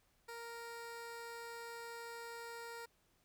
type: tone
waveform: 15% pulse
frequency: 466.2 Hz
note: A#4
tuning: in tune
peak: -40 dBFS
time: 0.28-2.86 s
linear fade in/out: 10 ms
effects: pink hiss -75 dBFS RMS until 3.24 s